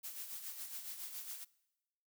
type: noise with tremolo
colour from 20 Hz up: blue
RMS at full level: -44 dBFS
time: 0.03-1.45 s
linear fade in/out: 20 ms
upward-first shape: sine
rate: 7.2 Hz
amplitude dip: 55%
effects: noise-tail reverb RT60 1.0 s tail -22 dB re dry